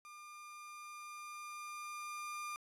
30% pulse tone with level ramp, 1202 Hz, D6, 40 cents sharp, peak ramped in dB -49 to -38 dBFS, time 0.05-2.56 s, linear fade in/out 0 ms, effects resampled to 32000 Hz

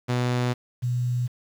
sawtooth / sine tone pair in turn, 123.47 / 122.87 Hz, B2 / B2, 0 / -8 cents, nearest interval unison, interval 8 cents, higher first, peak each -18 / -22 dBFS, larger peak first, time 0.08-0.54 / 0.82-1.28 s, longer neither, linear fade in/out 20 ms, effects low-pass 6000 Hz 12 dB/octave + 8-bit

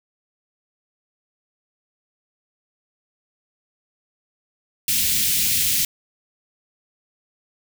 white band-stop noise, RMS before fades -20 dBFS, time 4.88-5.85 s, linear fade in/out 2 ms, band 250 to 2300 Hz, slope 24 dB/octave, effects none

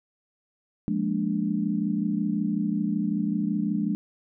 sine chord, Bb dominant seventh, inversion second, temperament equal, 174.61 / 207.7 / 233.1 / 293.7 Hz, F3 / Ab3 / Bb3 / D4, 0 / 0 / 0 / 0 cents, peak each -30 / -26 / -32 / -30 dBFS, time 0.88-3.95 s, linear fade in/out 0 ms, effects none

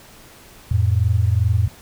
sine tone pair together, 87.8 / 110.3 Hz, F2 / A2, +10 / +5 cents, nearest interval major third, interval 395 cents, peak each -17 dBFS, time 0.71-1.68 s, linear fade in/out 5 ms, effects pink hiss -45 dBFS RMS until 1.81 s

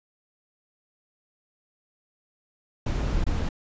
brown noise with dropouts, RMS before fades -25 dBFS, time 2.86-3.49 s, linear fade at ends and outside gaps 5 ms, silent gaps 3.241-3.265 s, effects resampled to 16000 Hz

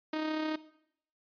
sawtooth tone with amplitude modulation, 311.1 Hz, D#4, in tune, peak -26 dBFS, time 0.13-0.56 s, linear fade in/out 5 ms, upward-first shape sine, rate 34.2 Hz, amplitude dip 40%, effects noise-tail reverb RT60 0.7 s tail -17 dB re dry + resampled to 11025 Hz

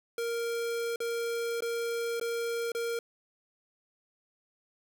square tone with dropouts, 466.2 Hz, A#4, in tune, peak -31 dBFS, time 0.18-2.99 s, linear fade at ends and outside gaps 2 ms, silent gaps 0.96-1.003 / 1.606-1.622 / 2.198-2.212 / 2.719-2.749 s, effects none

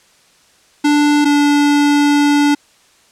square tone pair in turn, 293.7 / 290 Hz, D4 / D4, 0 / -22 cents, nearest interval unison, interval 22 cents, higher first, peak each -10 dBFS, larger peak neither, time 0.84-1.25 / 1.25-2.55 s, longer second, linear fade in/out 10 ms, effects white hiss -51 dBFS RMS until 3.11 s + low-pass 8000 Hz 12 dB/octave

